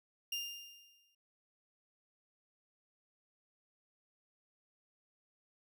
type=tone with exponential decay; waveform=30% pulse; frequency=2804 Hz; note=F7; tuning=6 cents sharp; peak=-32 dBFS; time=0.32-1.15 s; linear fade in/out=5 ms; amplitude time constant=180 ms; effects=none